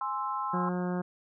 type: chord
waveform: sine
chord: Ab augmented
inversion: none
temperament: equal with one note detuned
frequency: 830.6 / 1050.1 / 1318.5 Hz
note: Ab5 / C6 / E6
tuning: 0 / +6 / 0 cents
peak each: -36 / -32 / -36 dBFS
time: 0.01-0.69 s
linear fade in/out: 2 ms
type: harmonic tone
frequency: 179.5 Hz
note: F3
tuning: 48 cents sharp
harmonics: 1 / 2 / 3 / 4 / 5 / 6 / 7 / 8 / 9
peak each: -30 / -36 / -40 / -42 / -44 / -46 / -47 / -48 / -49 dBFS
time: 0.53-1.02 s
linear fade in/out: 10 ms
effects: none